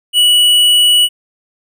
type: tone with hard clipping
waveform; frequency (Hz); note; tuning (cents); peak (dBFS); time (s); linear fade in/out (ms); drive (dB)
sine; 2940; F#7; -12; -8; 0.13-1.09; 50; 10
effects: none